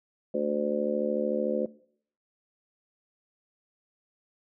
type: harmonic tone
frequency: 73.5 Hz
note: D2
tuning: 2 cents sharp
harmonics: 3 / 4 / 5 / 6 / 7 / 8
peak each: -33 / -36 / -32 / -40 / -29 / -34 dBFS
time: 0.34-1.66 s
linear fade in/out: 5 ms
effects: noise-tail reverb RT60 0.6 s tail -20 dB re dry